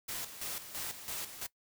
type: noise with tremolo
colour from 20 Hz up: white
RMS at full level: -39 dBFS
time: 0.08-1.47 s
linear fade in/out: 10 ms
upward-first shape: square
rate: 3 Hz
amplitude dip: 65%
effects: noise-tail reverb RT60 0.1 s tail -20 dB re dry